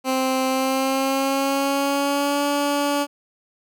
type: tone with pitch glide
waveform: 15% pulse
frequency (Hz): 261.6 to 286.9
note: C4 to D4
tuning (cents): 0 to -40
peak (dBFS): -13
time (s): 0.04-3.07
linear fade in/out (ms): 50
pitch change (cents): +160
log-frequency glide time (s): 0.47-2.45
effects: none